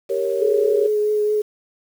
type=chord; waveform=sine; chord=G diminished; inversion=none; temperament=equal; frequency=392 / 466.2 / 554.4 Hz; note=G4 / Bb4 / Db5; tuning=0 / 0 / 0 cents; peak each=-23 dBFS; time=0.09-0.88 s; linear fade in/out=20 ms
type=tone with vibrato; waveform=sine; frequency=422.1 Hz; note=G#4; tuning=28 cents sharp; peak=-16 dBFS; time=0.41-1.42 s; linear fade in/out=10 ms; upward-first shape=triangle; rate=4.6 Hz; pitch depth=16 cents each way
effects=7-bit